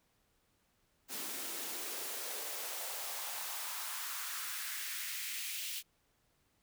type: noise with high-pass filter sweep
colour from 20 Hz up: white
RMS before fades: -41 dBFS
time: 1.08-5.83 s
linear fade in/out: 50 ms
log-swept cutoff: 230 to 2900 Hz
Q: 2
effects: pink hiss -75 dBFS RMS until 6.62 s